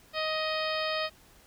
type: harmonic tone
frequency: 626 Hz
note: D#5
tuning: 10 cents sharp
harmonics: 1 / 2 / 3 / 4 / 5 / 6 / 7 / 8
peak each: -32 / -35 / -37 / -38 / -39 / -40 / -40 / -41 dBFS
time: 0.13-1.1 s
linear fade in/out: 50 ms
effects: pink hiss -58 dBFS RMS until 1.46 s